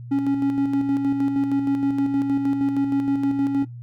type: tone with tremolo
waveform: triangle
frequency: 277.2 Hz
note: C#4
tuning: in tune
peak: -15 dBFS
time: 0.11-3.65 s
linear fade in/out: 10 ms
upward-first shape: square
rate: 6.4 Hz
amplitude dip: 40%
effects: noise-tail reverb RT60 0.2 s tail -21 dB re dry + added 120 Hz sine -34 dBFS peak until 3.82 s